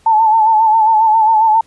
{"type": "tone with vibrato", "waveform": "sine", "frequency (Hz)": 880, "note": "A5", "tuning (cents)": 0, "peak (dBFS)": -7, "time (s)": [0.06, 1.61], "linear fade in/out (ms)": 5, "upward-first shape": "sine", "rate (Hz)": 7.4, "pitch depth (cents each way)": 56, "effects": ["pink hiss -52 dBFS RMS until 1.66 s", "resampled to 24000 Hz"]}